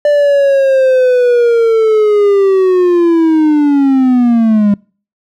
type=linear sweep; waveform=triangle; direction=down; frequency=590 to 200.8 Hz; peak=-4 dBFS; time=0.05-4.74 s; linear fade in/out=2 ms; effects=noise-tail reverb RT60 0.4 s tail -26 dB re dry